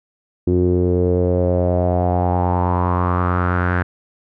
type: tone with low-pass filter sweep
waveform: sawtooth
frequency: 89.4 Hz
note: F2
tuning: 41 cents sharp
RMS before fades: -17 dBFS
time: 0.47-3.83 s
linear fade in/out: 5 ms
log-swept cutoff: 340 to 1600 Hz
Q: 5.2
effects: none